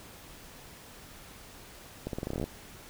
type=accelerating click train; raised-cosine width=2 ms; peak=-20 dBFS; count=13; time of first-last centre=2.07-2.44 s; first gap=62 ms; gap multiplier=0.86; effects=pink hiss -50 dBFS RMS until 2.89 s